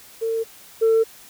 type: tone pair in turn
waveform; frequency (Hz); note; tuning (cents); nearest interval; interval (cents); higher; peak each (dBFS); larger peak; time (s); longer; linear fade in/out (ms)
sine; 452 / 448.9; A4 / A4; +47 / +35; unison; 12; first; -20 / -12; second; 0.21-0.44 / 0.81-1.04; neither; 20
effects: tanh soft clip ceiling -11 dBFS + white hiss -46 dBFS RMS until 1.29 s